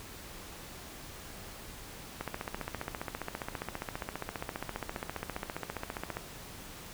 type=click train; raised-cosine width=0.5 ms; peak=-20 dBFS; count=60; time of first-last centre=2.21-6.17 s; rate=14.9 Hz; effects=pink hiss -47 dBFS RMS until 6.93 s